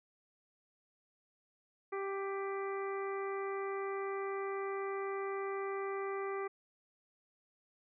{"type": "harmonic tone with a mistuned harmonic", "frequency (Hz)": 392, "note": "G4", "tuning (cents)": 0, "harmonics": [1, 2, 3, 4, 5, 6], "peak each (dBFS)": [-37, -46, -43, -53, -48, -54], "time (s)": [1.92, 6.48], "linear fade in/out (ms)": 10, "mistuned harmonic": 5, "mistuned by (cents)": 25, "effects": []}